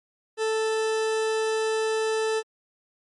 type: tone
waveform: 40% pulse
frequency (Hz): 440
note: A4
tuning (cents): 0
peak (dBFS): -22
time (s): 0.37-2.43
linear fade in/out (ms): 50
effects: low-pass 11000 Hz 12 dB/octave + MP3 48 kbps